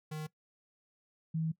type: tone pair in turn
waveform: square / sine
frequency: 154.4 / 160.78 Hz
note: D#3 / E3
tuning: -13 / -43 cents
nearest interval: minor second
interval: 70 cents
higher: second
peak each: -38 / -30 dBFS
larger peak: second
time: 0.11-0.27 / 1.34-1.52 s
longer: second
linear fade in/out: 10 ms
effects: noise-tail reverb RT60 0.1 s tail -19 dB re dry